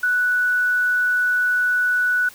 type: tone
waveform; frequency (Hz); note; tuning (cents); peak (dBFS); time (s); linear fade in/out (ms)
sine; 1480; F#6; 0; -16; 0.03-2.29; 5
effects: white hiss -44 dBFS RMS until 2.34 s